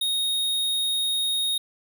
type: tone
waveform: square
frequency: 3730 Hz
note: A#7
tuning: in tune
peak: -23 dBFS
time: 0.01-1.58 s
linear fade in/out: 5 ms
effects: none